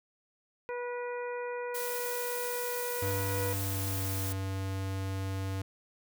harmonic tone, 487.2 Hz, B4, 24 cents flat, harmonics 1 / 2 / 3 / 4 / 5, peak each -35 / -41 / -45 / -47 / -49 dBFS, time 0.69-3.53 s, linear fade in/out 0 ms
blue noise, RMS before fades -38 dBFS, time 1.74-4.33 s, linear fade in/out 10 ms
square tone with pitch glide, 98 to 96.21 Hz, G2 to G2, 0 to -32 cents, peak -33 dBFS, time 3.02-5.62 s, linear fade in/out 5 ms, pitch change -32 cents, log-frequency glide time 3.45-4.09 s
effects none

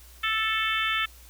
harmonic tone, 440 Hz, A4, in tune, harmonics 3 / 4 / 5 / 6 / 7 / 8, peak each -29 / -30 / -31 / -32 / -32 / -33 dBFS, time 0.23-1.06 s, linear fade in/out 10 ms, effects added 60 Hz sine -49 dBFS peak until 1.29 s + white hiss -53 dBFS RMS until 1.29 s

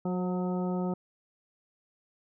harmonic tone with a mistuned harmonic, 181.8 Hz, F#3, 30 cents flat, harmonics 1 / 2 / 3 / 4 / 5 / 7, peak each -29 / -35 / -39 / -41 / -43 / -46 dBFS, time 0.05-0.94 s, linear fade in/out 5 ms, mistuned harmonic 3, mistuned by -25 cents, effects none

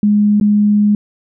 sine tone with dropouts, 207.7 Hz, G#3, in tune, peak -8 dBFS, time 0.03-0.95 s, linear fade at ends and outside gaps 2 ms, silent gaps 0.4-0.411 s, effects none

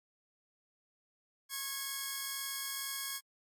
5% pulse tone pair together, 1091.3 / 1658 Hz, C#6 / G#6, -27 / -3 cents, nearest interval perfect fifth, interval 724 cents, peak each -28 dBFS, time 1.49-3.21 s, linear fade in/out 50 ms, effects MP3 64 kbps

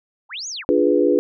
sine linear two-way sweep, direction up then down, 704 to 6920 to 704 Hz, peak -27 dBFS, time 0.29-0.65 s, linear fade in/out 50 ms, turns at 0.48 s
sine chord, D diminished seventh, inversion none, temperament equal, 293.7 / 349.2 / 415.3 / 493.9 Hz, D4 / F4 / Ab4 / Cb5, 0 / 0 / 0 / 0 cents, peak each -19 dBFS, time 0.69-1.19 s, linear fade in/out 0 ms
effects none

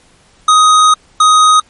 square tone bursts at uneven times, 1252 Hz, D#6, 10 cents sharp, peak -5 dBFS, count 2, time 0.48-0.94 / 1.2-1.6 s, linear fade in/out 5 ms, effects pink hiss -48 dBFS RMS until 1.69 s + MP3 48 kbps

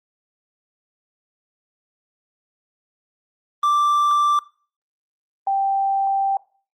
triangle / sine tone pair in turn, 1174.7 / 784 Hz, D6 / G5, 0 / 0 cents, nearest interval perfect fifth, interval 700 cents, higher first, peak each -13 / -17 dBFS, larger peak first, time 3.63-4.39 / 5.47-6.37 s, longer second, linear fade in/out 2 ms, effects noise-tail reverb RT60 0.4 s tail -21 dB re dry + Opus 24 kbps

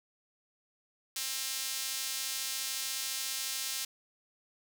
sawtooth tone with high-pass filter, 265.8 Hz, C4, 27 cents sharp, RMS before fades -36 dBFS, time 1.16-3.85 s, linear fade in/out 5 ms, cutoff 4300 Hz, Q 0.74, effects none

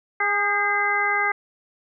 harmonic tone with a mistuned harmonic, 409.9 Hz, G#4, 23 cents flat, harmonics 1 / 2 / 3 / 4 / 5, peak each -32 / -26 / -26 / -25 / -23 dBFS, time 0.2-1.32 s, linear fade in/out 5 ms, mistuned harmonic 4, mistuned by -41 cents, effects none

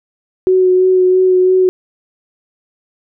sine tone with vibrato, 370 Hz, F#4, in tune, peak -7 dBFS, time 0.47-1.69 s, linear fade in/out 0 ms, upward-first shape sine, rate 3 Hz, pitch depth 15 cents each way, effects none

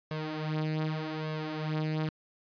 sawtooth tone with flanger, 155.56 Hz, D#3, in tune, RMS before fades -33 dBFS, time 0.11-2.09 s, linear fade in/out 0 ms, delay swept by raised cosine 1.8 to 6.9 ms, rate 0.84 Hz, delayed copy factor +0.7, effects resampled to 11025 Hz

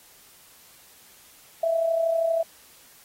sine tone with amplitude modulation, 660 Hz, E5, 2 cents sharp, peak -18 dBFS, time 1.63-2.43 s, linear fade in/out 5 ms, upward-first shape sine, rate 32.6 Hz, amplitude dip 55%, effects white hiss -53 dBFS RMS until 3.04 s + AAC 48 kbps

